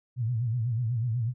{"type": "tone with vibrato", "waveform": "sine", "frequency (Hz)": 117.5, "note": "A#2", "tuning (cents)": 14, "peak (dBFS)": -25, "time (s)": [0.16, 1.34], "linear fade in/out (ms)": 50, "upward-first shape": "sine", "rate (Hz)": 8.1, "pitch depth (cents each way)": 130, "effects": []}